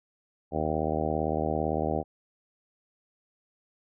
harmonic tone, 77.78 Hz, D#2, in tune, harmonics 1 / 2 / 3 / 4 / 5 / 6 / 7 / 8 / 9 / 10, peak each -35 / -35 / -35 / -35 / -35 / -35 / -35 / -35 / -35 / -35 dBFS, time 0.51-2.04 s, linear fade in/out 50 ms, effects none

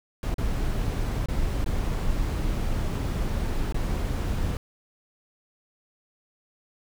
brown noise with dropouts, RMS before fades -26 dBFS, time 0.23-4.57 s, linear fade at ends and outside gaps 1 ms, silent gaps 0.342-0.382 / 1.259-1.285 / 1.644-1.661 / 3.724-3.744 s, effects none

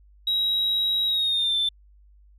sine tone with pitch glide, 3839 to 3541 Hz, B7 to A7, -50 to +10 cents, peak -19 dBFS, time 0.27-1.69 s, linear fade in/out 5 ms, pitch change -140 cents, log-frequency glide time 1.07-1.57 s, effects tanh soft clip ceiling -18 dBFS + added 50 Hz sine -51 dBFS peak until 2.38 s

